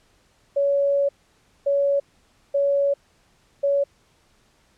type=tone bursts at uneven times; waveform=sine; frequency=562 Hz; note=C#5; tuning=24 cents sharp; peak=-17 dBFS; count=4; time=0.56-1.09 / 1.66-2 / 2.54-2.94 / 3.63-3.84 s; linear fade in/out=10 ms; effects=pink hiss -61 dBFS RMS until 4.77 s + low-pass 9000 Hz 12 dB/octave